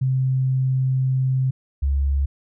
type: tone pair in turn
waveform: sine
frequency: 130.9 / 69.34 Hz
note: C3 / C#2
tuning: +1 / +1 cents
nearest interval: major seventh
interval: 1100 cents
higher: first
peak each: -17 dBFS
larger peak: neither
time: 0.01-1.51 / 1.82-2.26 s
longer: first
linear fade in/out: 10 ms
effects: none